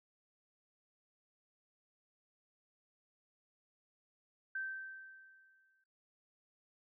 sine tone with exponential decay, 1554 Hz, G6, 16 cents flat, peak -36 dBFS, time 4.55-5.84 s, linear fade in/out 5 ms, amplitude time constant 280 ms, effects noise-tail reverb RT60 0.6 s tail -19 dB re dry

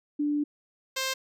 sine / 5% pulse tone pair in turn, 293.7 / 527 Hz, D4 / C5, 0 / +12 cents, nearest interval minor seventh, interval 1012 cents, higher second, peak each -24 / -16 dBFS, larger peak second, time 0.19-0.44 / 0.96-1.14 s, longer first, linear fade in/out 10 ms, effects resampled to 32000 Hz

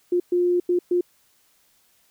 sine tone bursts at uneven times, 354.2 Hz, F4, 24 cents sharp, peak -17 dBFS, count 4, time 0.12-0.2 / 0.32-0.6 / 0.69-0.79 / 0.91-1.01 s, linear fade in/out 5 ms, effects white hiss -62 dBFS RMS until 2.1 s

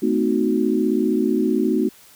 sine chord, A diminished seventh, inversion none, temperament equal with one note detuned, 220 / 255.4 / 311.1 / 370 Hz, A3 / C4 / Eb4 / Gb4, 0 / -42 / 0 / 0 cents, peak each -22 dBFS, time 0.02-1.89 s, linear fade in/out 10 ms, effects white hiss -49 dBFS RMS until 2.15 s

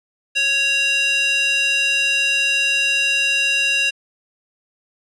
square tone with high-pass filter, 554.4 Hz, C#5, in tune, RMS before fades -18 dBFS, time 0.35-3.91 s, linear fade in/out 20 ms, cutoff 2500 Hz, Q 5, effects resampled to 22050 Hz

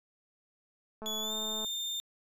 click train, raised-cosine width 1 ms, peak -30 dBFS, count 137, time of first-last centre 1.02-1.647 s, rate 217 Hz
35% pulse tone with pitch glide, 3411 to 3614 Hz, G#7 to A7, +46 to +46 cents, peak -32 dBFS, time 1.06-2 s, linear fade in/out 0 ms, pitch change +100 cents, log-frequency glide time 1.2-1.33 s
effects resampled to 32000 Hz

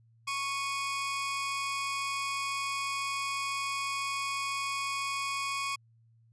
sawtooth tone pair together, 1106 / 2480 Hz, C#6 / D#7, -4 / -6 cents, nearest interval octave + major second, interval 1398 cents, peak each -29 / -33 dBFS, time 0.27-5.76 s, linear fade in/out 10 ms, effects added 114 Hz sine -60 dBFS peak until 6.32 s + resampled to 22050 Hz

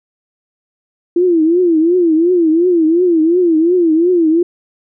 sine tone with vibrato, 338 Hz, E4, 43 cents sharp, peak -8 dBFS, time 1.16-4.43 s, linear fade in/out 5 ms, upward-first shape triangle, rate 2.8 Hz, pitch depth 160 cents each way, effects none

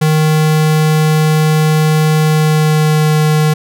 square tone with pitch glide, 155.2 to 153.59 Hz, D#3 to D#3, -4 to -22 cents, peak -9 dBFS, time 0.01-3.54 s, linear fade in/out 10 ms, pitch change -18 cents, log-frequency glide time 2.18-3.16 s, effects none

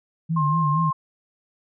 sine tone with vibrato, 155.56 Hz, D#3, in tune, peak -20 dBFS, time 0.29-0.91 s, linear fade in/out 20 ms, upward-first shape sine, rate 4.3 Hz, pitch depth 110 cents each way
sine tone, 1062 Hz, C6, 25 cents sharp, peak -21 dBFS, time 0.36-0.93 s, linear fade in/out 10 ms
effects none

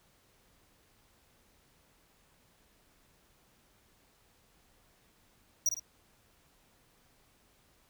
square tone with echo, 5770 Hz, F#8, 44 cents flat, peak -25 dBFS, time 5.66-5.69 s, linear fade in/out 2 ms, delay 53 ms, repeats 2, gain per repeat -7 dB, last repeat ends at 5.796 s, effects pink hiss -67 dBFS RMS until 7.89 s

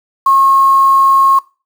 sine tone with quantisation, 1084 Hz, C#6, 39 cents flat, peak -6 dBFS, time 0.26-1.39 s, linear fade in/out 5 ms, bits 5, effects noise-tail reverb RT60 0.3 s tail -19 dB re dry

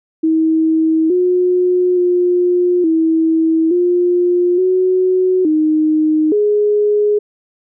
sine tone with pitch steps, 319.9 / 361.3 / 356.2 / 323.3 / 354.1 / 370.1 / 310.2 / 416.9 Hz, D#4 / F#4 / F4 / E4 / F4 / F#4 / D#4 / G#4, +48 / -41 / +34 / -34 / +24 / 0 / -5 / +7 cents, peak -10 dBFS, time 0.23-7.19 s, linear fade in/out 10 ms, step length 870 ms, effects none

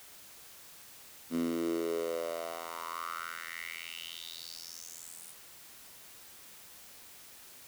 10% pulse tone with high-pass filter sweep, 83.4 Hz, E2, 21 cents sharp, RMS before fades -38 dBFS, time 1.3-5.35 s, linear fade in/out 50 ms, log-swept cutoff 230 to 10000 Hz, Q 5.2, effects white hiss -53 dBFS RMS until 7.67 s

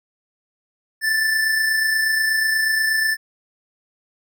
square tone pair together, 1734.7 / 1763 Hz, A6 / A6, -25 / +3 cents, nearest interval unison, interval 28 cents, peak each -29 / -18 dBFS, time 1.01-3.17 s, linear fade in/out 50 ms, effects none

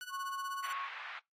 sawtooth tone with tremolo, 1480 Hz, F#6, in tune, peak -37 dBFS, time 0.01-0.72 s, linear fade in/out 0 ms, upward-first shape sine, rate 16 Hz, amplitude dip 80%
sine tone with pitch glide, 1094 to 1100.3 Hz, C#6 to C#6, -23 to -13 cents, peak -38 dBFS, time 0.09-0.89 s, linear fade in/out 50 ms, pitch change +10 cents, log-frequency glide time 0.38-0.58 s
pink band-pass noise, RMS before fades -45 dBFS, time 0.63-1.2 s, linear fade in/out 20 ms, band 1100 to 2700 Hz, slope 24 dB/octave
effects noise-tail reverb RT60 0.2 s tail -24 dB re dry + AAC 48 kbps

